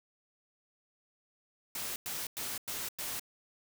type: noise bursts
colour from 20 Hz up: white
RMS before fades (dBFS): -38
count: 5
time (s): 1.75-3.196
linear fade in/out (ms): 2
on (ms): 210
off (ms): 99
effects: none